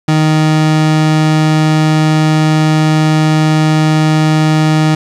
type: tone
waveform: 30% pulse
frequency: 155.56 Hz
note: D#3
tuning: in tune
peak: -5 dBFS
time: 0.08-4.95 s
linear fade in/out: 5 ms
effects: low-pass 7000 Hz 12 dB/octave + 7-bit